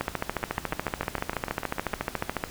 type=two click trains; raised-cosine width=0.5 ms; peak=-11 / -15 dBFS; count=35 / 11; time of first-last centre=0.01-2.439 / 0.43-1.934 s; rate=14 / 6.65 Hz; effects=pink hiss -43 dBFS RMS until 2.5 s